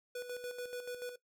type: tone with tremolo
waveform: square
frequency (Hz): 491.8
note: B4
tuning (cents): -7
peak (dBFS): -39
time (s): 0.15-1.16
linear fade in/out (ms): 5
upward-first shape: square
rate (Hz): 6.9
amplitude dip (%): 55
effects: noise-tail reverb RT60 0.1 s tail -17 dB re dry